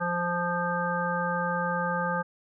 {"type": "harmonic tone", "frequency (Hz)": 174.61, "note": "F3", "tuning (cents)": 0, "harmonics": [1, 3, 5, 7, 9], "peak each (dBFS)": [-32, -32, -32, -32, -32], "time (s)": [0, 2.23], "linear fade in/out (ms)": 20, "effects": []}